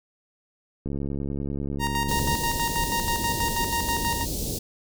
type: click train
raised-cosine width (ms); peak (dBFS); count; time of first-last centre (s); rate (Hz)
3; -18; 105; 0.86-2.344; 70.1
type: tone with tremolo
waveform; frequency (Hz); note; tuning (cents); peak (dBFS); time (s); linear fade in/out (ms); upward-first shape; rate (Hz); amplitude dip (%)
sawtooth; 932.3; A#5; 0; -20; 1.79-4.26; 50; square; 6.2; 55
type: band-stop noise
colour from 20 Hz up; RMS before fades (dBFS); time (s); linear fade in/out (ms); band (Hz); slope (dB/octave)
pink; -29; 2.08-4.59; 10; 520 to 4200; 24
effects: none